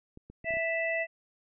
clicks, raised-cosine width 3 ms, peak -34 dBFS, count 6, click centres 0.174 / 0.3 / 0.444 / 0.507 / 0.539 / 0.57 s
harmonic tone, 659.3 Hz, E5, in tune, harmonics 1 / 3 / 4, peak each -31 / -31 / -36 dBFS, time 0.44-1.07 s, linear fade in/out 50 ms
effects none

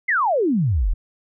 sine exponential sweep, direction down, 2155 to 34 Hz, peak -16 dBFS, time 0.08-0.94 s, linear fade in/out 10 ms, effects none

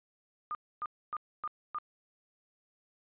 sine tone bursts, 1216 Hz, D#6, 40 cents flat, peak -33 dBFS, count 5, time 0.51-1.785 s, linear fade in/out 0 ms, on 39 ms, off 270 ms, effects resampled to 8000 Hz

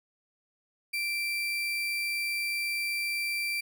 35% pulse tone, 2349 Hz, D7, in tune, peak -27 dBFS, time 0.93-3.61 s, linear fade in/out 10 ms, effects none

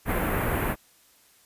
pink band-stop noise, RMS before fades -26 dBFS, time 0.05-0.76 s, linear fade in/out 50 ms, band 2200 to 13000 Hz, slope 24 dB/octave, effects white hiss -59 dBFS RMS until 1.45 s + resampled to 32000 Hz

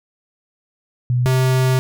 sine / square tone pair in turn, 123.47 / 129.61 Hz, B2 / C3, 0 / -16 cents, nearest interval minor second, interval 84 cents, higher second, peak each -14 dBFS, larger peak neither, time 1.1-1.26 / 1.26-1.79 s, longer second, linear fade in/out 0 ms, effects none

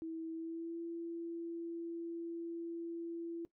sine tone with pitch glide, 325.2 to 336.3 Hz, E4 to E4, -23 to +35 cents, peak -39 dBFS, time 0.02-3.45 s, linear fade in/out 0 ms, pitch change +58 cents, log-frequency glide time 0.33-0.8 s, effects noise-tail reverb RT60 0.1 s tail -17 dB re dry

